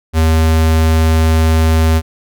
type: tone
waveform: square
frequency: 80.2 Hz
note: E2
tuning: 47 cents flat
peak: -9 dBFS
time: 0.13-2.02 s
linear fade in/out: 50 ms
effects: none